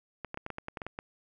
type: clicks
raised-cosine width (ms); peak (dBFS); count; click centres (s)
0.5; -22; 11; 0.247 / 0.344 / 0.374 / 0.464 / 0.503 / 0.584 / 0.684 / 0.772 / 0.818 / 0.866 / 0.989
effects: none